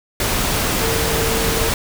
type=tone in noise; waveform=sine; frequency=451.8 Hz; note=A4; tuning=46 cents sharp; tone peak=-23 dBFS; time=0.81-1.69 s; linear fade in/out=2 ms; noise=pink; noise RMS=-19 dBFS; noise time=0.2-1.74 s; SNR=-7 dB; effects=none